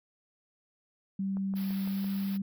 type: tone with pitch glide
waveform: sine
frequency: 194.2 to 196.12 Hz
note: G3 to G3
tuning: -16 to +1 cents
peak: -29 dBFS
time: 1.19-2.42 s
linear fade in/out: 5 ms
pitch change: +17 cents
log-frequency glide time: 1.88-2.03 s
type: click train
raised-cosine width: 1 ms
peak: -33 dBFS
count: 5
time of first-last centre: 1.37-2.043 s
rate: 5.94 Hz
type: band-stop noise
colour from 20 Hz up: white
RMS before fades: -47 dBFS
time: 1.55-2.38 s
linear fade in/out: 20 ms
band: 5300 to 11000 Hz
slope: 96 dB/octave
effects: none